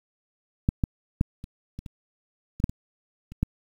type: clicks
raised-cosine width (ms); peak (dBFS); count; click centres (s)
5; -8 / -10 / -8 / -25 / -23 / -26 / -21 / -7 / -20 / -28 / -10; 11; 0.689 / 0.838 / 1.211 / 1.441 / 1.79 / 1.862 / 2.601 / 2.641 / 2.695 / 3.32 / 3.43
effects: 8-bit